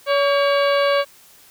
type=harmonic tone with a mistuned harmonic; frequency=565 Hz; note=C#5; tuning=33 cents sharp; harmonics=1 / 2 / 3 / 4 / 5 / 6 / 7 / 8; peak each=-16 / -22 / -26 / -28 / -30 / -32 / -33 / -34 dBFS; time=0.06-1.05 s; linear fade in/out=50 ms; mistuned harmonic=3; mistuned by=-84 cents; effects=white hiss -49 dBFS RMS until 1.5 s